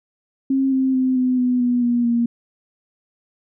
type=tone with pitch steps; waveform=sine; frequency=268.3 / 263.4 / 258.6 / 253.8 / 249.2 / 244.6 / 240.1 / 235.7 Hz; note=C4 / C4 / C4 / B3 / B3 / B3 / B3 / A#3; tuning=+44 / +12 / -20 / +47 / +16 / -16 / -49 / +19 cents; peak=-15 dBFS; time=0.5-2.26 s; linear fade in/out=5 ms; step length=220 ms; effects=none